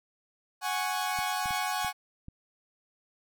sawtooth chord, F# suspended second, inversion none, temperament equal, 740 / 830.6 / 1108.7 Hz, F#5 / G#5 / C#6, 0 / 0 / 0 cents, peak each -29 / -29 / -31 dBFS, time 0.61-1.93 s, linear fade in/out 50 ms
clicks, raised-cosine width 5 ms, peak -31 dBFS, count 5, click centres 1.189 / 1.458 / 1.508 / 1.847 / 2.284 s
effects none

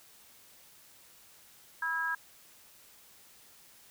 harmonic tone, 326.2 Hz, E4, 18 cents flat, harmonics 3 / 4 / 5, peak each -37 / -39 / -31 dBFS, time 1.82-2.15 s, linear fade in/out 5 ms, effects white hiss -58 dBFS RMS until 3.9 s

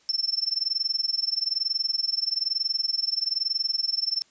sine tone with amplitude modulation, 5350 Hz, E8, 25 cents sharp, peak -20 dBFS, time 0.09-4.22 s, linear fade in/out 0 ms, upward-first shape sine, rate 21.1 Hz, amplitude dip 95%, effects white hiss -61 dBFS RMS until 4.3 s + resampled to 16000 Hz

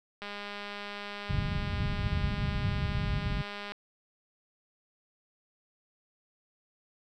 click train, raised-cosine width 0.3 ms, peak -24 dBFS, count 715, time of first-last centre 0.22-3.72 s, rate 204 Hz
white low-pass noise, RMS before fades -31 dBFS, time 1.29-3.42 s, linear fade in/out 10 ms, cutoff 160 Hz, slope 24 dB/octave
effects none

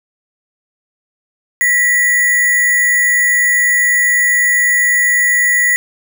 sine tone with sample-and-hold, 1952 Hz, B6, 21 cents flat, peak -9 dBFS, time 1.61-5.76 s, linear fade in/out 0 ms, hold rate 8820 Hz, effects none

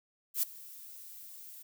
violet noise with ADSR envelope, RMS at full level -28 dBFS, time 0.34-1.63 s, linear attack 87 ms, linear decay 11 ms, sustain -21 dB, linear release 13 ms, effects none

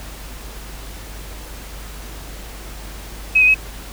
sine tone with pitch steps, 2549 / 2500 / 2557 Hz, D#7 / D#7 / D#7, +41 / +8 / +47 cents, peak -9 dBFS, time 3.35-3.545 s, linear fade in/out 10 ms, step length 65 ms, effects added 50 Hz sine -33 dBFS peak until 3.92 s + pink hiss -37 dBFS RMS until 3.92 s

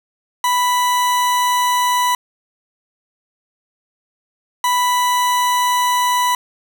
40% pulse tone pair in turn, 987.8 / 987.8 Hz, B5 / B5, 0 / 0 cents, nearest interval unison, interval 0 cents, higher neither, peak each -13 dBFS, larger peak neither, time 0.44-2.15 / 4.64-6.35 s, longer neither, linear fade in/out 2 ms, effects none

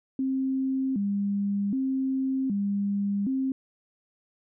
sine tone with vibrato, 230.8 Hz, A#3, 17 cents flat, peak -24 dBFS, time 0.19-3.52 s, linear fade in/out 2 ms, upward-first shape square, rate 0.65 Hz, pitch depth 240 cents each way, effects none

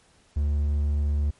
triangle tone, 73 Hz, D2, 10 cents flat, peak -19 dBFS, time 0.36-1.31 s, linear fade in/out 10 ms, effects pink hiss -60 dBFS RMS until 1.39 s + MP3 48 kbps

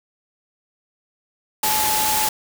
sine tone in noise, 860 Hz, A5, 40 cents flat, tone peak -22 dBFS, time 1.63-2.29 s, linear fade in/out 5 ms, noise white, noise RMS -21 dBFS, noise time 1.63-2.29 s, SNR -4 dB, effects none

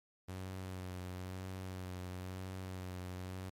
sawtooth tone with vibrato, 92.5 Hz, F#2, in tune, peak -38 dBFS, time 0.28-3.5 s, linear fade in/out 10 ms, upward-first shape sine, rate 1 Hz, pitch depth 28 cents each way, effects MP3 64 kbps

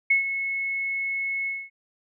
sine tone with ADSR envelope, 2190 Hz, C#7, 22 cents flat, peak -15 dBFS, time 0.1-1.7 s, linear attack 8 ms, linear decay 120 ms, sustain -10 dB, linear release 230 ms, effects none

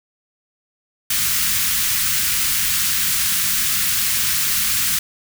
white band-stop noise, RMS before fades -19 dBFS, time 1.1-4.99 s, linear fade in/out 5 ms, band 210 to 1300 Hz, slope 24 dB/octave, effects none

